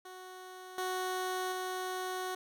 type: tone with level steps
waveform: 15% pulse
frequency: 370 Hz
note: F#4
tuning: in tune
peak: -40 / -27 / -29 dBFS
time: 0.05-2.35 s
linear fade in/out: 5 ms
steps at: 0.78 / 1.52 s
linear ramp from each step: 2 ms
effects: none